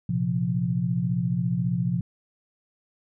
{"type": "chord", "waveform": "sine", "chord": "Bb suspended second", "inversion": "none", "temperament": "just", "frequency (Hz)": [116.54, 131.11, 174.81], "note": ["Bb2", "C3", "F3"], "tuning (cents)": [0, 4, 2], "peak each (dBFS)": [-29, -27, -25], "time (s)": [0.09, 2.01], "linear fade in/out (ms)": 5, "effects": []}